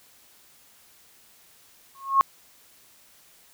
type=tone with exponential growth; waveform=sine; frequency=1088 Hz; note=C#6; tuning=33 cents flat; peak=-11 dBFS; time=1.95-2.21 s; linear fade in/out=0 ms; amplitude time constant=56 ms; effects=white hiss -56 dBFS RMS until 3.53 s